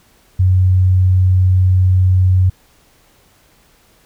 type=tone; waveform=sine; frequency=92.5 Hz; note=F#2; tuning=in tune; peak=-8 dBFS; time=0.39-2.5 s; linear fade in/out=10 ms; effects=pink hiss -52 dBFS RMS until 4.05 s